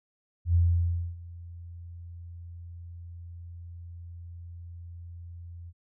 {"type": "tone with ADSR envelope", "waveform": "sine", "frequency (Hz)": 85.8, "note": "F2", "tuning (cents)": -30, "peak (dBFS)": -18, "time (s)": [0.45, 5.73], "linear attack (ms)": 97, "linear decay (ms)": 610, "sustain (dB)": -22, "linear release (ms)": 46, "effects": []}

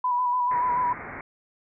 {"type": "tone with vibrato", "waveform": "sine", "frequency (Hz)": 987.8, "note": "B5", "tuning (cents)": 0, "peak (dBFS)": -21, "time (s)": [0.04, 0.93], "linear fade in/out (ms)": 5, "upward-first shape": "square", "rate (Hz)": 6.9, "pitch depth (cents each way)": 25}
{"type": "low-pass noise", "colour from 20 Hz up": "white", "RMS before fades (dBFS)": -38, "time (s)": [0.51, 1.21], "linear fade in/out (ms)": 2, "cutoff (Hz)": 2200, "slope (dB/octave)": 96}
{"effects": []}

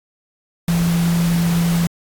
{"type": "tone in noise", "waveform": "sine", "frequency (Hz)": 170, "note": "F3", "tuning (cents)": -46, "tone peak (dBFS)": -14, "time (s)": [0.68, 1.87], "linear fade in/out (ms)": 2, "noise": "pink", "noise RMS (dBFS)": -27, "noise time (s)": [0.68, 1.87], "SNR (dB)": 10, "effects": ["AAC 64 kbps"]}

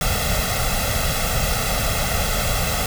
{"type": "noise with comb filter", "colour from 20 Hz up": "pink", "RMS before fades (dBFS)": -21, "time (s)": [0.01, 2.86], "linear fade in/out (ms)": 2, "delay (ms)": 1.5, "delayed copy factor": 0.85, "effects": []}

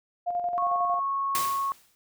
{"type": "tone with tremolo", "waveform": "sine", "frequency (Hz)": 704, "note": "F5", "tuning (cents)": 14, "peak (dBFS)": -24, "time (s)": [0.26, 1], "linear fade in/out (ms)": 20, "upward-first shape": "square", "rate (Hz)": 11, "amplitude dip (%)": 45}
{"type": "tone", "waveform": "sine", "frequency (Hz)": 1100, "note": "C#6", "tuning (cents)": -14, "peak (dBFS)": -25, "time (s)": [0.58, 1.72], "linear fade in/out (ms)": 0}
{"type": "noise with exponential decay", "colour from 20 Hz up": "white", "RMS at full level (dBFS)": -28, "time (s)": [1.35, 1.95], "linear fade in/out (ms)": 0, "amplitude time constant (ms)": 130}
{"effects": []}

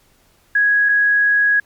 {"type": "tone pair in turn", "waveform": "sine", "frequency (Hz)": [1662, 1662], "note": ["G#6", "G#6"], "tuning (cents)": [1, 1], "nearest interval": "unison", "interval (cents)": 0, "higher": "neither", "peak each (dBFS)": -11, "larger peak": "neither", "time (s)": [[0.55, 0.89], [0.89, 1.6]], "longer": "second", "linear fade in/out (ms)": 5, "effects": ["pink hiss -56 dBFS RMS until 1.65 s", "MP3 96 kbps"]}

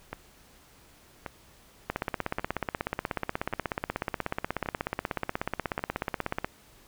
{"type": "two click trains", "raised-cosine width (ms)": 0.5, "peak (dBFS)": [-19, -13], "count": [6, 76], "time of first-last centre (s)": [[0.13, 5.793], [1.9, 6.445]], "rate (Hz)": [0.883, 16.5], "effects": ["pink hiss -57 dBFS RMS until 6.87 s"]}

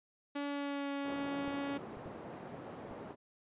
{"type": "tone with pitch glide", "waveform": "sawtooth", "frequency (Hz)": [285.7, 280.6], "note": ["D4", "C#4"], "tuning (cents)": [-48, 21], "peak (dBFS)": -32, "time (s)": [0.35, 1.78], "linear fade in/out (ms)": 10, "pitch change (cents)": -31, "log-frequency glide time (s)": [0.46, 0.91]}
{"type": "band-pass noise", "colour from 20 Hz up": "white", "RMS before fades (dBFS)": -47, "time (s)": [1.03, 3.16], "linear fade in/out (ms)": 50, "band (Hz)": [130, 600], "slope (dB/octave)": 12}
{"type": "clicks", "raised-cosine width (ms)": 5, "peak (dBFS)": -40, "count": 4, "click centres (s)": [1.48, 1.971, 2.06, 2.912]}
{"effects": ["resampled to 8000 Hz"]}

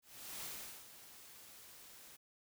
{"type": "noise with ADSR envelope", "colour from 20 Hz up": "white", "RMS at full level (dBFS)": -45, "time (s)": [0.02, 2.17], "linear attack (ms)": 410, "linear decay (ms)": 410, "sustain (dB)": -12, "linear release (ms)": 16, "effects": []}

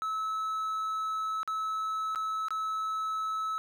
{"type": "tone with dropouts", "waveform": "triangle", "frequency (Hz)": 1299, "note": "E6", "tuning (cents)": -26, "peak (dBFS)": -28, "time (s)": [0.02, 3.58], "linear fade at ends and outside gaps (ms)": 0, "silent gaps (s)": [[1.431, 1.476], [2.149, 2.158], [2.484, 2.506]], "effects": []}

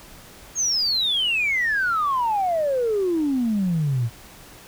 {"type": "exponential sweep", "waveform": "sine", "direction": "down", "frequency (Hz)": [6645, 111], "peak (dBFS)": -18, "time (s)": [0.55, 4.1], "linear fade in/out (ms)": 50, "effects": ["tanh soft clip ceiling -15 dBFS", "pink hiss -45 dBFS RMS until 4.67 s"]}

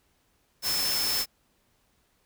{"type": "tone in noise", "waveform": "sine", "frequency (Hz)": 5274, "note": "E8", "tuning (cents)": 0, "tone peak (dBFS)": -27, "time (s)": [0.62, 1.26], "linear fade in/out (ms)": 50, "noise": "white", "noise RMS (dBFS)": -30, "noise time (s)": [0.62, 1.26], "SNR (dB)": 0, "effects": ["pink hiss -69 dBFS RMS until 2.25 s"]}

